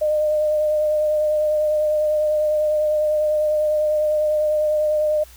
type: tone with vibrato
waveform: sine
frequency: 608 Hz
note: D#5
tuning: 40 cents flat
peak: -16 dBFS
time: 0.01-5.24 s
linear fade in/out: 10 ms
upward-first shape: triangle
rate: 10 Hz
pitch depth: 21 cents each way
effects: added 60 Hz sine -45 dBFS peak until 5.36 s + white hiss -48 dBFS RMS until 5.36 s